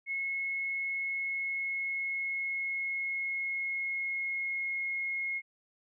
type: tone with pitch glide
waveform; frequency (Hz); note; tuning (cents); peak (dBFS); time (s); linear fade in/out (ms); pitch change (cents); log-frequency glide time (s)
sine; 2179 to 2159; C#7 to C#7; -30 to -46; -31; 0.06-5.42; 50; -16; 0.96-4.86
effects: none